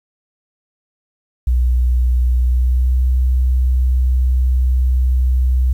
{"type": "tone with pitch glide", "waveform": "sine", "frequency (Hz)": [61.6, 63.41], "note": ["B1", "B1"], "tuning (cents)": [-4, 46], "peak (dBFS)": -11, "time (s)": [1.47, 5.73], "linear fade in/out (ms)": 5, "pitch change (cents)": 50, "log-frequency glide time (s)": [2.41, 3], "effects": ["8-bit"]}